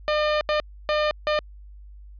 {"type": "tone bursts at uneven times", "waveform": "sawtooth", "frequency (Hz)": 604, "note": "D5", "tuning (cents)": 48, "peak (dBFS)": -16, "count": 4, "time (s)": [[0.08, 0.41], [0.49, 0.6], [0.89, 1.11], [1.27, 1.39]], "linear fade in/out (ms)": 0, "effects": ["added 50 Hz sine -41 dBFS peak until 2.19 s", "resampled to 11025 Hz"]}